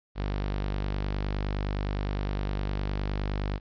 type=tone; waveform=sawtooth; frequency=49.73 Hz; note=G1; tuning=26 cents sharp; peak=-24 dBFS; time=0.15-3.6 s; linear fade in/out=50 ms; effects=resampled to 11025 Hz + 11-bit